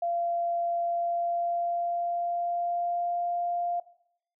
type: tone with pitch glide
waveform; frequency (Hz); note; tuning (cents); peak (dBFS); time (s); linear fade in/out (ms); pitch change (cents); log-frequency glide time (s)
sine; 688 to 698; F5 to F5; -26 to -1; -26; 0.02-3.8; 5; +25; 0.84-3.19
effects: noise-tail reverb RT60 0.7 s tail -18 dB re dry